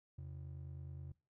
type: ring-modulated tone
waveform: triangle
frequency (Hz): 110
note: A2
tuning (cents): 0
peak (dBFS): -40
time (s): 0.18-1.12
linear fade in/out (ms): 5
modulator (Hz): 24.9
effects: noise-tail reverb RT60 0.3 s tail -23 dB re dry + tanh soft clip ceiling -36 dBFS